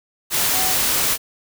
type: tone in noise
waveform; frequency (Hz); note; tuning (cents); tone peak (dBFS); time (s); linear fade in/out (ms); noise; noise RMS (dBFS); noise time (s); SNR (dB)
sine; 750; F#5; +23; -27; 0.52-0.75; 50; white; -19; 0.3-1.18; -11
effects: none